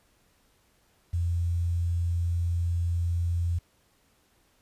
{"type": "tone with quantisation", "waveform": "sine", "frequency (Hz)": 85.8, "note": "F2", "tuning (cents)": -30, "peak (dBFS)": -24, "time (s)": [1.13, 3.59], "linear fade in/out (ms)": 10, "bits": 9, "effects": ["pink hiss -66 dBFS RMS until 4.61 s", "resampled to 32000 Hz"]}